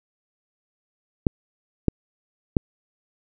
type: clicks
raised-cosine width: 3 ms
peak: -4 dBFS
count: 3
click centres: 1.268 / 1.883 / 2.568 s
effects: none